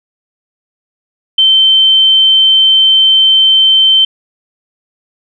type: tone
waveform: sine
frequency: 3100 Hz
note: G7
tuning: 20 cents flat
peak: -4 dBFS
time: 1.38-4.05 s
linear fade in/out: 5 ms
effects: none